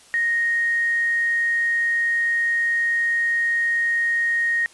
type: tone with quantisation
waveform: sine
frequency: 1864.7 Hz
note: A#6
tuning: in tune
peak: -18 dBFS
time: 0.14-4.66 s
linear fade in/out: 0 ms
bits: 7
effects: white hiss -50 dBFS RMS until 4.73 s + resampled to 24000 Hz